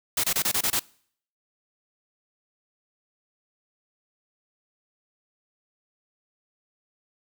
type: noise bursts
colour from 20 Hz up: white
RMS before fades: -24 dBFS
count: 7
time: 0.17-0.795 s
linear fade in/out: 5 ms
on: 67 ms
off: 26 ms
effects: noise-tail reverb RT60 0.6 s tail -24 dB re dry

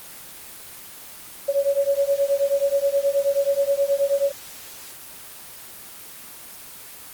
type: beating tone pair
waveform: sine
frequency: 554.4 / 563.8 Hz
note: C#5 / C#5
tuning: 0 / +29 cents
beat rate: 9.4 Hz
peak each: -21 / -21 dBFS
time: 1.48-4.32 s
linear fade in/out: 10 ms
effects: white hiss -40 dBFS RMS until 7.13 s + Opus 24 kbps

